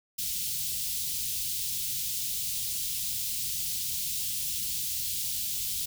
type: band-stop noise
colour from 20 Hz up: white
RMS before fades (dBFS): -32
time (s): 0.18-5.86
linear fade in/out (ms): 10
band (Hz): 170 to 3100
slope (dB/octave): 24
effects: none